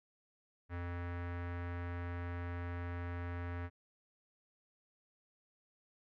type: tone with low-pass filter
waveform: square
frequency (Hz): 87.31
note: F2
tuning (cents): 0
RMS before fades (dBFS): -41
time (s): 0.69-3.7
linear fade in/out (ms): 50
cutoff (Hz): 1800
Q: 2.4
effects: none